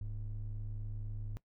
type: ring-modulated tone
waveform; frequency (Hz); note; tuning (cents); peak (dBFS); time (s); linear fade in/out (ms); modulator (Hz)
triangle; 66; C2; +16; -32; 0.01-1.37; 0; 38
effects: noise-tail reverb RT60 0.1 s tail -20 dB re dry + tanh soft clip ceiling -30 dBFS